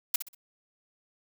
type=noise with echo; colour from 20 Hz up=blue; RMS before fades=-24 dBFS; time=0.14-0.16 s; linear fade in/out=5 ms; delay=63 ms; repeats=3; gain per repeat=-10 dB; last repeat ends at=0.349 s; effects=none